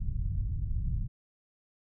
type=low-pass noise; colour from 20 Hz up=pink; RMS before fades=-31 dBFS; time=0-1.08 s; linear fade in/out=20 ms; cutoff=130 Hz; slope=24 dB/octave; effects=none